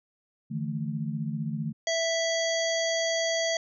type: chord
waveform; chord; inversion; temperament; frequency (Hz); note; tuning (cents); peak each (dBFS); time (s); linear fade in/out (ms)
sine; D suspended second; none; equal with one note detuned; 149.49 / 164.81 / 220; D3 / E3 / A3; +31 / 0 / 0; -32 / -34 / -33; 0.5-1.73; 20
type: harmonic tone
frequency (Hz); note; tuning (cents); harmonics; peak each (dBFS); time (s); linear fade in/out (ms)
659.3; E5; 0; 1 / 3 / 5 / 7 / 9 / 10; -27 / -32 / -34 / -35 / -37 / -37; 1.87-3.57; 2
effects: none